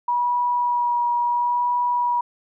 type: tone with vibrato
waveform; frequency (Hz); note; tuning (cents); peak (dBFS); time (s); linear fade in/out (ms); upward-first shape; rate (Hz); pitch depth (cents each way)
sine; 966; B5; -39; -18; 0.08-2.21; 5; sine; 0.73; 13
effects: none